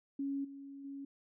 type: tone with level steps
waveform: sine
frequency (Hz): 277.2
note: C#4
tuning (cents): 0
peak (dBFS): -34 / -46 / -42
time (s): 0.19-1.05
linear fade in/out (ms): 5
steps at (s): 0.44 / 0.84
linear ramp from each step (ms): 10
effects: none